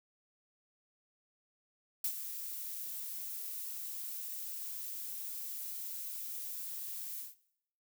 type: noise with ADSR envelope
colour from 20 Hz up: violet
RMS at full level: -32 dBFS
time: 2.04-7.35 s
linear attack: 5 ms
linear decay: 72 ms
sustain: -10 dB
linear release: 160 ms
effects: noise-tail reverb RT60 0.7 s tail -18 dB re dry